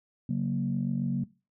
sine chord, F# major, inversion second, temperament equal, 138.59 / 185 / 233.1 Hz, C#3 / F#3 / A#3, 0 / 0 / 0 cents, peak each -30 dBFS, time 0.29-1.24 s, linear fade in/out 5 ms, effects noise-tail reverb RT60 0.3 s tail -20 dB re dry + tanh soft clip ceiling -18 dBFS

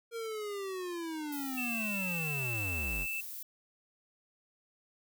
square linear sweep, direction down, 467.5 to 37.93 Hz, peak -37 dBFS, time 0.11-3.07 s, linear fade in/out 50 ms
violet noise, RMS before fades -43 dBFS, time 1.32-3.43 s, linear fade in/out 5 ms
triangle tone with pitch glide, 2662 to 2642 Hz, E7 to E7, +16 to +3 cents, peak -33 dBFS, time 1.57-3.21 s, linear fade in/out 10 ms, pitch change -13 cents, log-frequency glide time 1.71-2.99 s
effects none

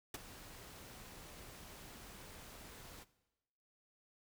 pink noise with ADSR envelope, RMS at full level -40 dBFS, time 0.14-3.05 s, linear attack 4 ms, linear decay 21 ms, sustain -14 dB, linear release 30 ms, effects noise-tail reverb RT60 1.0 s tail -18 dB re dry

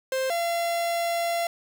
45% pulse tone pair in turn, 525 / 682.7 Hz, C5 / F5, +6 / -40 cents, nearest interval perfect fourth, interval 454 cents, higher second, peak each -24 dBFS, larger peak neither, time 0.12-0.3 / 0.3-1.47 s, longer second, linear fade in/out 2 ms, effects 10-bit

